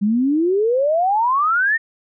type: exponential sweep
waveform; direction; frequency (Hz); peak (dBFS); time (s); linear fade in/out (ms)
sine; up; 196.8 to 1869; -14; 0.01-1.78; 20
effects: none